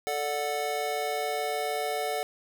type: chord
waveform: square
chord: D major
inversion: second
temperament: just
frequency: 440.5 / 587.3 / 734.2 Hz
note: A4 / D5 / F#5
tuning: +2 / 0 / -14 cents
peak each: -34 / -35 / -32 dBFS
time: 0.07-2.23 s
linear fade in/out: 0 ms
effects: none